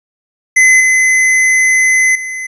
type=tone with level steps; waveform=square; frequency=2038 Hz; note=C7; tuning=46 cents flat; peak=-5 / -8 / -20 dBFS; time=0.56-2.47 s; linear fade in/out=10 ms; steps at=0.8 / 2.15 s; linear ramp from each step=5 ms; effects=resampled to 24000 Hz